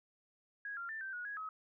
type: tone with pitch steps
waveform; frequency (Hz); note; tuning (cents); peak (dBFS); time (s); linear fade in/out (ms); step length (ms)
sine; 1652 / 1387 / 1778 / 1560 / 1454 / 1661 / 1277; G#6 / F6 / A6 / G6 / F#6 / G#6 / D#6; -10 / -12 / +18 / -9 / -31 / 0 / +45; -40; 0.65-1.49; 2; 120
effects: none